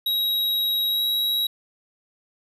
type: tone with pitch glide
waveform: square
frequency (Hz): 3830 to 3859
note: A#7 to B7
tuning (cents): +46 to -41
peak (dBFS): -21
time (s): 0.06-1.47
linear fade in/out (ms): 5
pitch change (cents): +13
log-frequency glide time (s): 0.89-1.01
effects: none